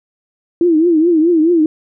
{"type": "tone with vibrato", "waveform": "sine", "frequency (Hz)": 329.6, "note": "E4", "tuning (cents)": 0, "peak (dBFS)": -8, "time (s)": [0.61, 1.66], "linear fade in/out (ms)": 2, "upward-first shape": "triangle", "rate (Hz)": 4.7, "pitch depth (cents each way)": 150, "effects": []}